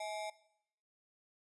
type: ring-modulated tone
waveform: square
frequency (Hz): 742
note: F#5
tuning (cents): +5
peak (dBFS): -37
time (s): 0-0.3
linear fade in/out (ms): 5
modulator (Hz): 100
effects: noise-tail reverb RT60 0.7 s tail -17 dB re dry + resampled to 24000 Hz